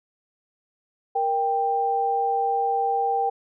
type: tone pair together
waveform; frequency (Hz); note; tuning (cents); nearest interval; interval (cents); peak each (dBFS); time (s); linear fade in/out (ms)
sine; 468.4 / 787.8; A#4 / G5; +8 / +8; major sixth; 900; -27 / -21; 1.15-3.3; 10
effects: none